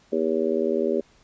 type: harmonic tone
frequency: 79.9 Hz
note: D#2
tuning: 47 cents sharp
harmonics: 3 / 4 / 5 / 6 / 7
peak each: -28 / -29 / -24 / -29 / -28 dBFS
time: 0.12-1.01 s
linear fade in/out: 10 ms
effects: pink hiss -58 dBFS RMS until 1.23 s + resampled to 16000 Hz